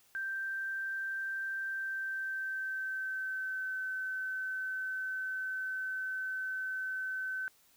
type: tone with pitch glide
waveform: sine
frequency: 1568 to 1526.9 Hz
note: G6 to G6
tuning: 0 to -46 cents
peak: -34 dBFS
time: 0.15-7.48 s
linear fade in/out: 0 ms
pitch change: -46 cents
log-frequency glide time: 1.68-3.78 s
effects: white hiss -66 dBFS RMS until 7.76 s